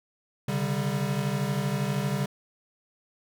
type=chord; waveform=square; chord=C suspended second; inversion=none; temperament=equal with one note detuned; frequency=134.18 / 146.83 / 196 Hz; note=C3 / D3 / G3; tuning=+44 / 0 / 0 cents; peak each=-31 dBFS; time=0.48-2.26 s; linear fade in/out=5 ms; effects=none